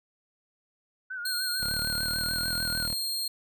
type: tone with vibrato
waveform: sine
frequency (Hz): 1477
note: F#6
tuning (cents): -3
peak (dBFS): -33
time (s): 1.1-2.87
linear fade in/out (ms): 10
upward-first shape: sine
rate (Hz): 6.7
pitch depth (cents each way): 74
type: tone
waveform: sawtooth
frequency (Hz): 4224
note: C8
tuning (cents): +16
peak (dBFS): -26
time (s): 1.25-3.28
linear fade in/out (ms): 5
type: exponential two-way sweep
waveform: 10% pulse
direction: up then down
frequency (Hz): 35.81 to 41.5 to 39.22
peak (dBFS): -28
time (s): 1.6-2.94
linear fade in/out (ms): 10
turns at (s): 2.47
effects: none